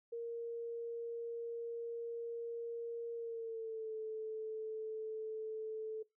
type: tone with pitch glide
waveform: sine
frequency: 466.2 to 437.5 Hz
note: A#4 to A4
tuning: 0 to -10 cents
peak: -39 dBFS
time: 0.12-6.03 s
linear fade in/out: 10 ms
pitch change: -110 cents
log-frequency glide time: 3.14-3.94 s
effects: noise-tail reverb RT60 0.2 s tail -21 dB re dry